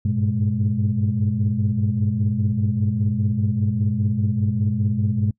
sine tone cluster, 98.9 / 103.9 / 120.1 / 208.7 Hz, G2 / G#2 / B2 / G#3, +16 / +1 / -48 / +9 cents, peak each -23 dBFS, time 0.05-5.31 s, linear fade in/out 5 ms, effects noise-tail reverb RT60 0.1 s tail -24 dB re dry + tanh soft clip ceiling -10 dBFS

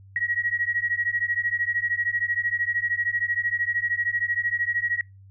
sine beating tone pair, 1900 / 1913 Hz, A#6 / A#6, +33 / +44 cents, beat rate 13 Hz, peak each -26 dBFS, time 0.16-5.01 s, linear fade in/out 2 ms, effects noise-tail reverb RT60 0.2 s tail -25 dB re dry + added 97 Hz sine -46 dBFS peak until 5.3 s

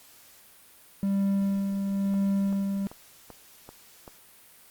triangle tone with tremolo, 197.1 Hz, G3, 10 cents sharp, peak -20 dBFS, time 1.03-2.87 s, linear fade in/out 0 ms, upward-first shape sine, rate 1 Hz, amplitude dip 40%
click train, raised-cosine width 1 ms, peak -29 dBFS, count 6, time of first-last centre 2.14-4.078 s, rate 2.58 Hz
effects white hiss -54 dBFS RMS until 4.7 s + Opus 48 kbps

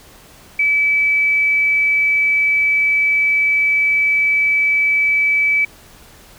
sine tone, 2300 Hz, D7, 37 cents flat, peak -12 dBFS, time 0.59-5.65 s, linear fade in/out 5 ms, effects pink hiss -44 dBFS RMS until 6.38 s

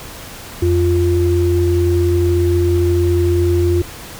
sine tone pair together, 87.4 / 349.2 Hz, F2 / F4, +2 / 0 cents, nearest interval 2 octaves, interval 2398 cents, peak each -14 dBFS, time 0.62-3.82 s, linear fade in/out 5 ms, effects pink hiss -33 dBFS RMS until 4.19 s

